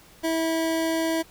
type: tone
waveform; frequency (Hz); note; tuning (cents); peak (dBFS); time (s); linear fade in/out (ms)
25% pulse; 325.4; E4; -22; -19; 0.23-1.23; 20
effects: pink hiss -52 dBFS RMS until 1.3 s